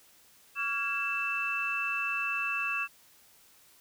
sine tone cluster, 1140 / 1388 / 1648 / 2656 Hz, C#6 / F6 / G#6 / E7, +48 / -11 / -14 / +12 cents, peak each -36 / -38 / -38 / -30 dBFS, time 0.55-2.88 s, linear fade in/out 50 ms, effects tanh soft clip ceiling -19 dBFS + white hiss -60 dBFS RMS until 3.8 s

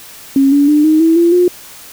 sine tone with pitch steps, 272.9 / 285.3 / 298.3 / 311.9 / 326 / 340.9 / 356.4 Hz, C#4 / C#4 / D4 / D#4 / E4 / F4 / F4, -27 / +50 / +27 / +4 / -19 / -42 / +35 cents, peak -6 dBFS, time 0.36-1.48 s, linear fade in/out 2 ms, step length 160 ms, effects white hiss -35 dBFS RMS until 1.92 s

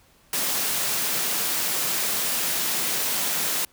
white high-pass noise, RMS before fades -25 dBFS, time 0.33-3.65 s, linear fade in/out 2 ms, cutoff 120 Hz, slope 48 dB/octave, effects pink hiss -58 dBFS RMS until 3.72 s

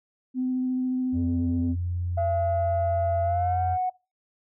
sine tone with vibrato, 255.4 Hz, C4, 42 cents flat, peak -23 dBFS, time 0.34-1.76 s, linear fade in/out 50 ms, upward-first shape sine, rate 14 Hz, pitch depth 9 cents each way
sine tone, 88.1 Hz, F2, 16 cents sharp, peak -25 dBFS, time 1.12-3.78 s, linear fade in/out 50 ms
sine tone with pitch glide, 679 to 736.2 Hz, F5 to F#5, -49 to -9 cents, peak -22 dBFS, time 2.17-3.9 s, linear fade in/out 10 ms, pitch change +140 cents, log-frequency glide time 3.23-3.61 s
effects noise-tail reverb RT60 0.3 s tail -25 dB re dry + tanh soft clip ceiling -17 dBFS

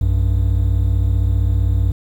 triangle tone pair together, 60.48 / 96 Hz, B1 / G2, -36 / -36 cents, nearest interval minor sixth, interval 800 cents, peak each -14 dBFS, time 0.01-1.92 s, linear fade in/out 5 ms, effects 8-bit

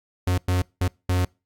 45% pulse tone bursts at uneven times, 90.5 Hz, F#2, 38 cents flat, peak -19 dBFS, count 4, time 0.27-0.38 / 0.48-0.62 / 0.81-0.88 / 1.09-1.25 s, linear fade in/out 5 ms, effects noise-tail reverb RT60 0.3 s tail -26 dB re dry + AAC 64 kbps

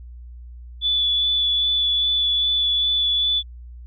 sine tone with vibrato, 3455 Hz, A7, 32 cents flat, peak -17 dBFS, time 0.81-3.43 s, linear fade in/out 50 ms, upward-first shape sine, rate 2.5 Hz, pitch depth 12 cents each way, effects added 60 Hz sine -36 dBFS peak until 3.86 s

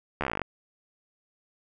slowing click train, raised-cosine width 0.5 ms, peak -13 dBFS, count 13, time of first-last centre 0.21-0.417 s, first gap 13 ms, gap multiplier 1.05, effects none

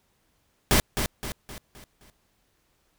pink noise with echo, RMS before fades -19 dBFS, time 0.71-0.8 s, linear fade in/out 0 ms, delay 260 ms, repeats 5, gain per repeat -7 dB, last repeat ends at 2.1 s, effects pink hiss -69 dBFS RMS until 2.98 s

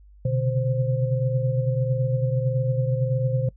sine tone cluster, 124.8 / 133.8 / 146.4 / 522 Hz, B2 / C3 / D3 / C5, +19 / +39 / -5 / -4 cents, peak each -22 / -29 / -30 / -28 dBFS, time 0.25-3.49 s, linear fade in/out 5 ms, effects noise-tail reverb RT60 0.1 s tail -23 dB re dry + added 50 Hz sine -47 dBFS peak until 3.56 s

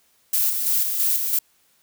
violet noise with tremolo, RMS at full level -20 dBFS, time 0.33-1.39 s, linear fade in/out 5 ms, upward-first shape square, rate 3 Hz, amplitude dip 40%, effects white hiss -62 dBFS RMS until 1.82 s

